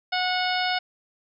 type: harmonic tone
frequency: 732 Hz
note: F#5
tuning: 19 cents flat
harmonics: 1 / 2 / 3 / 4 / 5 / 6 / 7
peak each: -26 / -29 / -31 / -32 / -33 / -34 / -34 dBFS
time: 0.12-0.79 s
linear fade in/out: 10 ms
effects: none